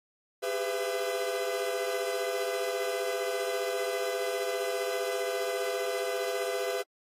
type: tone cluster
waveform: 45% pulse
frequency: 392.3 / 407.3 / 503 / 673 Hz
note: G4 / G#4 / B4 / E5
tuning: +1 / -34 / +32 / +36 cents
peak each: -39 / -35 / -33 / -35 dBFS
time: 0.42-6.83 s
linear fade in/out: 20 ms
effects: AAC 48 kbps